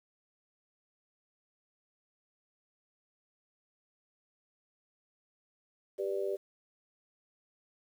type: chord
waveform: sine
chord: G major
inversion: none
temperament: just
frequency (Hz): 392 / 490 / 588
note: G4 / B4 / D5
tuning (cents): 0 / -14 / +2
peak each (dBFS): -33 / -39 / -37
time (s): 5.98-6.37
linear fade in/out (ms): 20
effects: 10-bit